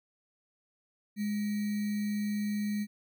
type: tone with sample-and-hold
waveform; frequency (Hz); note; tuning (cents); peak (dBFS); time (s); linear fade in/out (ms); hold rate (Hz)
sine; 207.7; G#3; 0; -29; 1.16-2.87; 50; 2100
effects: none